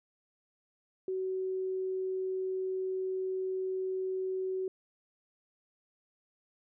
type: tone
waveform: sine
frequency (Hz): 376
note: F#4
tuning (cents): +28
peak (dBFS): -31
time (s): 1.08-4.68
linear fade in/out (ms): 2
effects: none